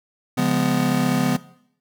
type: chord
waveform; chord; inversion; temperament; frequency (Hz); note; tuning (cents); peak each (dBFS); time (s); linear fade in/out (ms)
square; C# dominant seventh; none; just; 138.59 / 173.24 / 207.9 / 249.5; C#3 / E#3 / G#3 / B3; 0 / -14 / +2 / +18; -26 / -25 / -26 / -22; 0.37-1.37; 10
effects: noise-tail reverb RT60 0.7 s tail -19 dB re dry